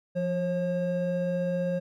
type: tone pair together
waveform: triangle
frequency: 174.61 / 539.2 Hz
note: F3 / C#5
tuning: 0 / -48 cents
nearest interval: octave + minor sixth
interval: 1952 cents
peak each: -27 / -26 dBFS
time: 0.15-1.8 s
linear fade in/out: 20 ms
effects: none